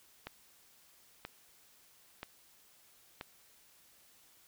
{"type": "click train", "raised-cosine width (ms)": 0.3, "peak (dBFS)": -25, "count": 4, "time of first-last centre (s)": [0.27, 3.211], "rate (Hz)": 1.02, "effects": ["white hiss -64 dBFS RMS until 4.47 s"]}